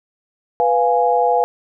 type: chord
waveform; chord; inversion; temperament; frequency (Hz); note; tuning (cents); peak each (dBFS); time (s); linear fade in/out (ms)
sine; F diminished; second; equal; 493.9 / 698.5 / 830.6; Cb5 / F5 / Ab5; 0 / 0 / 0; -17; 0.6-1.44; 0
effects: none